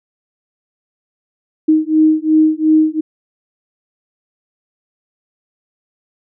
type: beating tone pair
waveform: sine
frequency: 311.1 / 313.9 Hz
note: D#4 / D#4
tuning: 0 / +15 cents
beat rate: 2.8 Hz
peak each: -12 dBFS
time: 1.68-3.01 s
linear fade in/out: 10 ms
effects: none